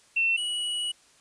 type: tone pair in turn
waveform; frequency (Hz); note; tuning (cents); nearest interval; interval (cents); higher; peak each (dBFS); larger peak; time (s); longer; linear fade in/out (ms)
sine / square; 2699 / 2928; E7 / F#7; +40 / -19; minor second; 141; second; -21 / -28; first; 0.16-0.37 / 0.37-0.92; second; 10
effects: white hiss -59 dBFS RMS until 1.2 s + resampled to 22050 Hz